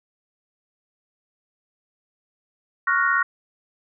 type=chord; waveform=sine; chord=Gb major seventh; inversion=second; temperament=equal with one note detuned; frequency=1108.7 / 1396.9 / 1474 / 1864.7 Hz; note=Db6 / F6 / Gb6 / Bb6; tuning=0 / 0 / -7 / 0 cents; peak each=-23 dBFS; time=2.87-3.23 s; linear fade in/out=5 ms; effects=none